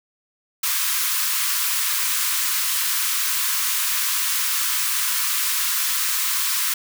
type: high-pass noise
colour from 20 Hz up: white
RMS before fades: -22 dBFS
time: 0.63-6.74 s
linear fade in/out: 5 ms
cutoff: 970 Hz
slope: 96 dB/octave
effects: none